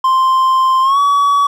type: tone with pitch glide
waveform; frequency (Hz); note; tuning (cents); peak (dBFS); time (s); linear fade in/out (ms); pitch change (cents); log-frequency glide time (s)
triangle; 1046.5 to 1134.6; C6 to C#6; 0 to +40; -7; 0.04-1.47; 5; +140; 0.82-0.99
effects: none